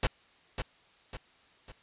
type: noise with echo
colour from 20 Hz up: pink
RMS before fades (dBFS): -26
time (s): 0.03-0.07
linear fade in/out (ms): 2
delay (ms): 550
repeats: 3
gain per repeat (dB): -7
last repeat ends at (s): 1.72
effects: white hiss -62 dBFS RMS until 1.82 s + resampled to 8000 Hz